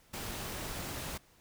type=noise; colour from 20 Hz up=pink; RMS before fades=-40 dBFS; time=0.13-1.18 s; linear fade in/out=10 ms; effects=pink hiss -64 dBFS RMS until 1.4 s